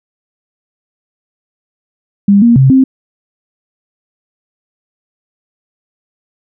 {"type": "tone with pitch steps", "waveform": "sine", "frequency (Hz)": [200.7, 235.3, 133.2, 263.8], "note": ["G3", "A#3", "C3", "C4"], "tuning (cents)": [41, 16, 31, 14], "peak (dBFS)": -3, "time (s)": [2.28, 2.84], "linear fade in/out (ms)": 5, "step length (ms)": 140, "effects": []}